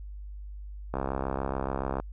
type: click train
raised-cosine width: 1 ms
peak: -16 dBFS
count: 72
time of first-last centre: 0.94-2 s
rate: 67 Hz
effects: added 50 Hz sine -38 dBFS peak until 2.12 s